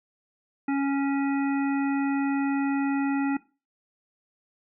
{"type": "harmonic tone", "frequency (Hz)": 277.2, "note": "C#4", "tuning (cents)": 0, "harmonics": [1, 3, 5, 7, 9], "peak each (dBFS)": [-23, -33, -37, -40, -42], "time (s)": [0.68, 3.37], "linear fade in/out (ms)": 5, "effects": ["noise-tail reverb RT60 0.3 s tail -18 dB re dry"]}